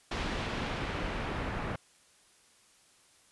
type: noise with low-pass filter sweep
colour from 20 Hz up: pink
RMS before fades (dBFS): -35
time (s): 0.11-1.76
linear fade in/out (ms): 5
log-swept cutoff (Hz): 3800 to 1800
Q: 0.89
effects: white hiss -63 dBFS RMS until 3.31 s + resampled to 24000 Hz